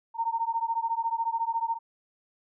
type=beating tone pair; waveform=sine; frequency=910 / 924 Hz; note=A#5 / A#5; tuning=-42 / -16 cents; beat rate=14 Hz; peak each=-29 dBFS; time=0.14-1.79 s; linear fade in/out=50 ms; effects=none